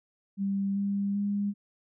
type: tone with pitch steps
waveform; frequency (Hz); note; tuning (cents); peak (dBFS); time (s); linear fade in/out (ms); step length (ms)
sine; 197.2 / 199.95 / 202.7; G3 / G3 / G#3; +11 / +35 / -42; -26; 0.37-1.54; 50; 390
effects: none